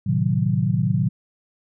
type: chord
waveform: sine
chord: A diminished seventh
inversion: none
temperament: equal with one note detuned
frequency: 111.86 / 130.81 / 155.56 / 185 Hz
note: A2 / C3 / Eb3 / Gb3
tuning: +29 / 0 / 0 / 0 cents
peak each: -23 dBFS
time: 0.06-1.09 s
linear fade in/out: 10 ms
effects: none